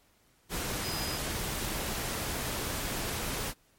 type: tone in noise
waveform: sine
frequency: 4978 Hz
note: D#8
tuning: in tune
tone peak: -38 dBFS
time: 0.81-1.2 s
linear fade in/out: 50 ms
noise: pink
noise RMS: -34 dBFS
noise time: 0.49-3.54 s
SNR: -7 dB
effects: pink hiss -66 dBFS RMS until 3.78 s + MP3 64 kbps